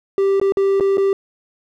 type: tone with dropouts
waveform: triangle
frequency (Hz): 392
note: G4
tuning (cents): 0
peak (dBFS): -11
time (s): 0.18-1.13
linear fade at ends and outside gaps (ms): 1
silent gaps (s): 0.399-0.414 / 0.522-0.571 / 0.799-0.807 / 0.972-0.98
effects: none